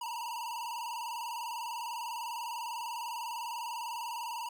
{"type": "tone with vibrato", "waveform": "square", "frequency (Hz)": 932.3, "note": "A#5", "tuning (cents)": 0, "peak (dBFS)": -37, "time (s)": [0.01, 4.49], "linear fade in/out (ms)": 5, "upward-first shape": "square", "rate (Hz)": 20, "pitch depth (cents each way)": 68, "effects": []}